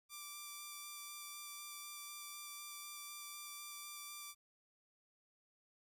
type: tone with vibrato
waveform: 5% pulse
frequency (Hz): 1175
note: D6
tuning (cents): +1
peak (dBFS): -36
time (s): 0.09-4.35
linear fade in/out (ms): 50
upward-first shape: square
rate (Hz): 4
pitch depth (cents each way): 8
effects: 13-bit